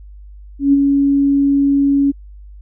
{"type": "tone with ADSR envelope", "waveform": "sine", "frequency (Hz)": 279.7, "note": "C#4", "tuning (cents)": 16, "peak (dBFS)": -6, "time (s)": [0.59, 2.12], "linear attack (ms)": 140, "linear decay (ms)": 28, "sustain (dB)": -4, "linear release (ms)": 20, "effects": ["added 50 Hz sine -34 dBFS peak until 2.61 s"]}